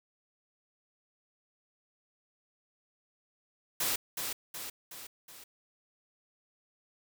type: noise with echo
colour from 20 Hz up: white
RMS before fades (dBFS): -31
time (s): 3.8-3.96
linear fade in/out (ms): 5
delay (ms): 370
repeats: 4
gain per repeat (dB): -5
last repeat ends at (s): 5.44
effects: none